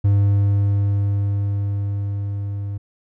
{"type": "tone with level ramp", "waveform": "triangle", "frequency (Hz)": 100.6, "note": "G2", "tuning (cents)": 45, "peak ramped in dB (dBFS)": [-10, -22], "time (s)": [0.04, 2.78], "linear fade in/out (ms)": 10, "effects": []}